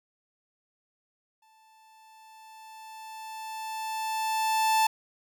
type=tone with exponential growth; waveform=45% pulse; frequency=880 Hz; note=A5; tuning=in tune; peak=-20 dBFS; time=1.42-4.87 s; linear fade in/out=5 ms; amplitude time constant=750 ms; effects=none